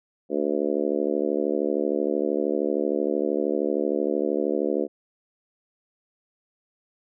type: harmonic tone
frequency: 73 Hz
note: D2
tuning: 10 cents flat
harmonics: 3 / 4 / 5 / 6 / 7 / 8 / 9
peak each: -32 / -28 / -27 / -29 / -28 / -35 / -37 dBFS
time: 0.29-4.88 s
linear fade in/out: 50 ms
effects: none